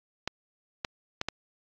clicks, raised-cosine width 0.2 ms, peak -12 dBFS, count 4, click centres 0.276 / 0.848 / 1.214 / 1.286 s, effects low-pass 6000 Hz 12 dB/octave + AAC 64 kbps

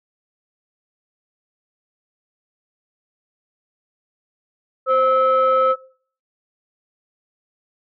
sine tone pair together, 523.3 / 1299 Hz, C5 / E6, 0 / -26 cents, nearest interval octave + major third, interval 1574 cents, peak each -15 dBFS, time 4.86-5.76 s, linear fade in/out 50 ms, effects noise-tail reverb RT60 0.5 s tail -20 dB re dry + tanh soft clip ceiling -8 dBFS

